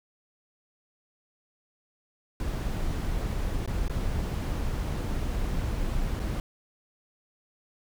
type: noise with dropouts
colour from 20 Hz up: brown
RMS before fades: -29 dBFS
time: 2.4-6.4 s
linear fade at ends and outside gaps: 1 ms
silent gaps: 3.661-3.676 / 3.881-3.897 / 6.195-6.199 s
effects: none